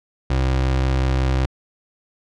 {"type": "tone", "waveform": "30% pulse", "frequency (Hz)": 65.41, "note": "C2", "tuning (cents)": 0, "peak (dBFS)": -14, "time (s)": [0.3, 1.46], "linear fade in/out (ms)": 5, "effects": ["low-pass 5000 Hz 12 dB/octave"]}